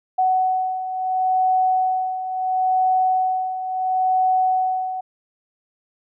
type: beating tone pair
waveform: sine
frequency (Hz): 746 / 746.73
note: F#5 / F#5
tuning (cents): +14 / +16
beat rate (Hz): 0.73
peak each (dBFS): -24 / -18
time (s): 0.18-5.01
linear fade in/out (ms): 10
effects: none